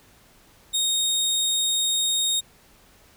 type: tone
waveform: 25% pulse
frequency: 3719 Hz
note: A#7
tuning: 5 cents flat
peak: -17 dBFS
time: 0.73-2.41 s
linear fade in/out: 20 ms
effects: pink hiss -55 dBFS RMS until 3.16 s